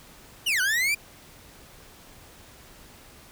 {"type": "linear two-way sweep", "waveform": "40% pulse", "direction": "down then up", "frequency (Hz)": [3038, 1454, 2418], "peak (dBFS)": -21, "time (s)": [0.46, 0.95], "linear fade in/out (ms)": 10, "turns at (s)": 0.61, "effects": ["pink hiss -50 dBFS RMS until 3.31 s"]}